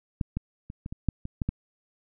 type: clicks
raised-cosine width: 5 ms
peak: -14 / -16 / -26 / -23 / -23 / -11 / -22 / -15 / -14 dBFS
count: 9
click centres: 0.212 / 0.37 / 0.701 / 0.861 / 0.925 / 1.087 / 1.254 / 1.418 / 1.49 s
effects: none